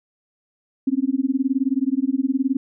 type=tone with tremolo; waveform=sine; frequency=267 Hz; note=C4; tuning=35 cents sharp; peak=-14 dBFS; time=0.87-2.57 s; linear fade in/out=5 ms; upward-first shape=sine; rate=19 Hz; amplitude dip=100%; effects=none